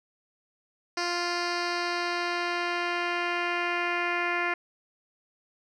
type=tone with low-pass filter sweep; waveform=10% pulse; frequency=349.2 Hz; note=F4; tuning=in tune; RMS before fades=-29 dBFS; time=0.97-4.54 s; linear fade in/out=5 ms; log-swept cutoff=5100 to 2300 Hz; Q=2.5; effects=none